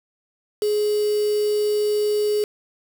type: tone with quantisation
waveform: sine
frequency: 419.2 Hz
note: G#4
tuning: 16 cents sharp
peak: -18 dBFS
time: 0.62-2.44 s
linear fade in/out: 2 ms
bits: 5
effects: none